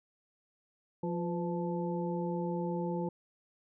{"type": "harmonic tone with a mistuned harmonic", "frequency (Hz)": 174.8, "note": "F3", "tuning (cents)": 2, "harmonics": [1, 2, 3, 5], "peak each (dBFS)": [-34, -37, -39, -41], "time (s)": [1.03, 3.09], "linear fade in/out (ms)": 5, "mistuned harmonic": 3, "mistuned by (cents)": -63, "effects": []}